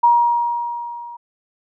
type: tone with level ramp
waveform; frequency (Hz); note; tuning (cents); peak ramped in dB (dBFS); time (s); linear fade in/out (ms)
sine; 949; A#5; +31; -8 to -32; 0.03-1.17; 10
effects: none